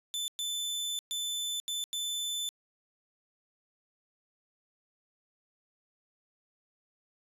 sawtooth tone bursts at uneven times, 3520 Hz, A7, in tune, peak -29 dBFS, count 5, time 0.14-0.28 / 0.39-0.99 / 1.11-1.6 / 1.68-1.84 / 1.93-2.49 s, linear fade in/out 0 ms, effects resampled to 32000 Hz

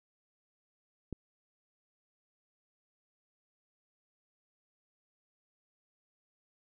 click, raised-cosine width 3 ms, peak -25 dBFS, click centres 1.127 s, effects none

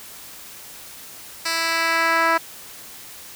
10% pulse tone with band-pass filter sweep, 329.6 Hz, E4, in tune, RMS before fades -20 dBFS, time 1.45-2.38 s, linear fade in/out 10 ms, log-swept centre 4800 to 1200 Hz, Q 0.9, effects white hiss -40 dBFS RMS until 3.35 s

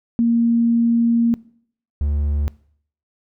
sine / triangle tone pair in turn, 233.1 / 72.87 Hz, A#3 / D2, 0 / -13 cents, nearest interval octave + minor sixth, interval 2013 cents, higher first, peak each -13 / -15 dBFS, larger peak first, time 0.19-1.34 / 2.01-2.48 s, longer first, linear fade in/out 0 ms, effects noise-tail reverb RT60 0.6 s tail -22 dB re dry

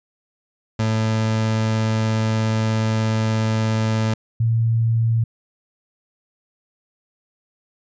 30% pulse / sine tone pair in turn, 110.4 / 114.23 Hz, A2 / A#2, +6 / -35 cents, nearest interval minor second, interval 59 cents, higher second, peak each -15 dBFS, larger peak neither, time 0.79-4.14 / 4.4-5.24 s, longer first, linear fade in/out 5 ms, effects resampled to 16000 Hz

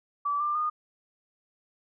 sine tone with pitch steps, 1155 / 1188.8 / 1223.7 Hz, D6 / D6 / D#6, -29 / +21 / -29 cents, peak -25 dBFS, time 0.25-0.7 s, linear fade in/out 10 ms, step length 150 ms, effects none

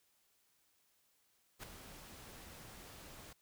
pink noise with ADSR envelope, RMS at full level -45 dBFS, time 1.59-3.33 s, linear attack 43 ms, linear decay 4 ms, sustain -9 dB, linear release 4 ms, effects white hiss -75 dBFS RMS until 3.41 s

